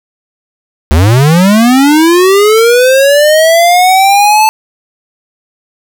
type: linear sweep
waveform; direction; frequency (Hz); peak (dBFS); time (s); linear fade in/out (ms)
square; up; 69.3 to 880; -4; 0.91-4.49; 0
effects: 7-bit